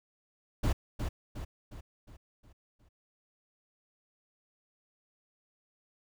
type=noise with echo; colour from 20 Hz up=brown; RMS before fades=-27 dBFS; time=0.63-0.73 s; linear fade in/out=10 ms; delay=360 ms; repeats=6; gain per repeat=-6 dB; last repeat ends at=2.89 s; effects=none